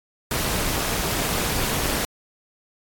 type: noise with amplitude modulation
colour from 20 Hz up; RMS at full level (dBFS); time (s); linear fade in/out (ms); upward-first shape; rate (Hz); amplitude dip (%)
pink; -21; 0.31-2.05; 2; sine; 236; 65
effects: AAC 64 kbps